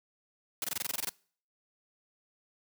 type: noise bursts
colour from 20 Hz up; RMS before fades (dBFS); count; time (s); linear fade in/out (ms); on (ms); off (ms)
white; -33; 11; 0.62-1.093; 2; 23; 22
effects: noise-tail reverb RT60 0.5 s tail -25 dB re dry + high-pass 100 Hz 12 dB/octave